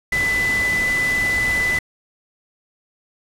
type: tone in noise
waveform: sine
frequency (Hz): 2000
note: B6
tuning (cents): +21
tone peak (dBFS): -17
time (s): 0.12-1.79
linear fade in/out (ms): 5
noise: pink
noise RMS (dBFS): -28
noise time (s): 0.12-1.79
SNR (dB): +8
effects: low-pass 12000 Hz 12 dB/octave